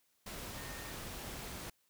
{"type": "tone in noise", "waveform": "sine", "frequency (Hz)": 1831, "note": "A#6", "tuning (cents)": -32, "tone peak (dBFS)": -52, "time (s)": [0.57, 0.92], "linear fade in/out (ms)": 5, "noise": "pink", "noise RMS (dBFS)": -45, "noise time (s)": [0.26, 1.7], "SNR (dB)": -10, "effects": ["white hiss -75 dBFS RMS until 1.89 s"]}